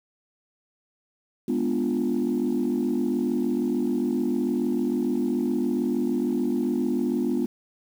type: chord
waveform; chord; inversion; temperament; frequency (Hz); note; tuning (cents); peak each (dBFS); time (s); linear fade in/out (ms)
sine; G# diminished seventh; none; equal; 207.7 / 246.9 / 293.7 / 349.2; G#3 / B3 / D4 / F4; 0 / 0 / 0 / 0; -29 / -24 / -28 / -27; 1.48-7.46; 5
effects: tanh soft clip ceiling -16 dBFS + 8-bit